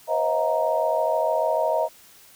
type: tone cluster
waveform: sine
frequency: 497.4 / 544 / 636 / 710 / 933 Hz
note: B4 / C#5 / D#5 / F5 / A#5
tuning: +12 / -33 / +38 / +28 / +1 cents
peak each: -30 / -29 / -22 / -30 / -26 dBFS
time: 0.07-1.89 s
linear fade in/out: 50 ms
effects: white hiss -51 dBFS RMS until 2.35 s